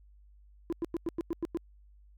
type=tone bursts; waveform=sine; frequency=335.6 Hz; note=E4; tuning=31 cents sharp; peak=-26 dBFS; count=8; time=0.7-1.572 s; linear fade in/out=0 ms; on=25 ms; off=96 ms; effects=tanh soft clip ceiling -28 dBFS + added 50 Hz sine -55 dBFS peak until 2.17 s